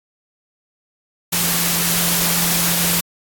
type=tone in noise; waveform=sine; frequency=171.8 Hz; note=F3; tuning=28 cents flat; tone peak=-25 dBFS; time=1.32-3.01 s; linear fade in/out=10 ms; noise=white; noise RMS=-18 dBFS; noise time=1.32-3.01 s; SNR=-10 dB; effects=AAC 64 kbps